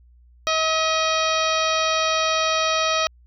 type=harmonic tone with a mistuned harmonic; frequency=638 Hz; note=D#5; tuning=43 cents sharp; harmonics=1 / 2 / 3 / 4 / 5 / 6 / 7 / 8 / 9; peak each=-24 / -23 / -31 / -27 / -29 / -29 / -32 / -34 / -31 dBFS; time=0.47-3.07 s; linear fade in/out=0 ms; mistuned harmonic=4; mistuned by=-47 cents; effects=added 60 Hz sine -49 dBFS peak until 3.26 s